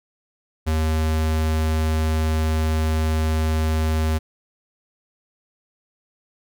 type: tone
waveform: square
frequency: 78.8 Hz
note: D#2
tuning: 23 cents sharp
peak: -19 dBFS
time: 0.66-4.19 s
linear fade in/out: 20 ms
effects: none